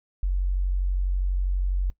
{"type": "tone", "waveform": "sine", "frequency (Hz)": 46.13, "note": "F#1", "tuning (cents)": -4, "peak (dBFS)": -21, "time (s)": [0.23, 1.9], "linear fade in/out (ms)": 0, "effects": ["noise-tail reverb RT60 0.1 s tail -19 dB re dry"]}